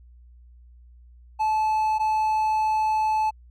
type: tone pair in turn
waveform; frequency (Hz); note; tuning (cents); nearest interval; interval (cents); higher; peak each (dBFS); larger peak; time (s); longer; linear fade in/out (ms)
triangle; 867 / 867; A5 / A5; -26 / -26; unison; 0; neither; -18; neither; 1.39-1.99 / 1.99-3.31; second; 20
effects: added 60 Hz sine -47 dBFS peak until 3.5 s